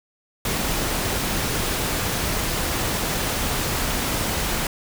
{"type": "noise", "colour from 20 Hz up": "pink", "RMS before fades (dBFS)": -24, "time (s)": [0.45, 4.67], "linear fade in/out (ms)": 2, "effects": []}